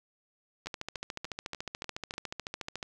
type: two click trains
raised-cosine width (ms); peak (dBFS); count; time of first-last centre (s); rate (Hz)
0.2; -19 / -24; 31 / 6; 0.67-2.828 / 0.66-2.139; 13.9 / 3.38
effects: none